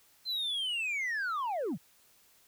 sine linear sweep, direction down, 4129 to 116.54 Hz, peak -28 dBFS, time 0.25-1.78 s, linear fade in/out 50 ms, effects tanh soft clip ceiling -30 dBFS + white hiss -64 dBFS RMS until 2.47 s

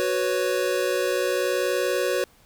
square chord, F# suspended fourth, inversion none, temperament equal, 370 / 493.9 / 554.4 Hz, F#4 / B4 / C#5, 0 / 0 / 0 cents, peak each -27 dBFS, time 0-2.24 s, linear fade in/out 0 ms, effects pink hiss -57 dBFS RMS until 2.45 s

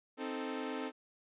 sawtooth chord, A diminished, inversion first, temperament equal, 261.6 / 311.1 / 440 Hz, C4 / Eb4 / A4, 0 / 0 / 0 cents, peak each -36 / -39 / -38 dBFS, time 0.17-0.92 s, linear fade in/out 50 ms, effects resampled to 8000 Hz

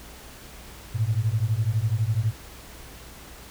sine beating tone pair, 104.2 / 116.2 Hz, G#2 / A#2, +6 / -5 cents, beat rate 12 Hz, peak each -24 dBFS, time 0.94-2.33 s, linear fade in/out 20 ms, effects added 60 Hz sine -47 dBFS peak until 3.5 s + pink hiss -45 dBFS RMS until 3.5 s

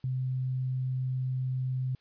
sine tone, 129.1 Hz, C3, 23 cents flat, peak -28 dBFS, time 0.04-1.95 s, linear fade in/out 2 ms, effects white hiss -69 dBFS RMS until 2 s + resampled to 11025 Hz

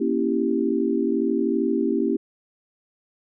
sine chord, A# diminished seventh, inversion none, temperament equal with one note detuned, 236.3 / 277.2 / 329.6 / 392 Hz, A#3 / C#4 / E4 / G4, +24 / 0 / 0 / 0 cents, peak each -25 dBFS, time 0-2.17 s, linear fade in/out 10 ms, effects none

